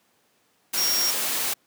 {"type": "tone in noise", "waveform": "sine", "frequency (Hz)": 5588, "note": "F8", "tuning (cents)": 0, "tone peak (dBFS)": -22, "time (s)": [0.77, 1.11], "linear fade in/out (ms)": 10, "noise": "white", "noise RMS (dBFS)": -26, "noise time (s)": [0.73, 1.54], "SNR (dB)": 1, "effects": ["pink hiss -65 dBFS RMS until 1.66 s", "high-pass 200 Hz 12 dB/octave"]}